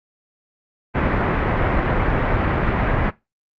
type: low-pass noise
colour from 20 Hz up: pink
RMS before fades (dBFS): -19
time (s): 0.94-3.11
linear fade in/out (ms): 20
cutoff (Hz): 2100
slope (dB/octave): 24
effects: noise-tail reverb RT60 0.2 s tail -18 dB re dry + Opus 32 kbps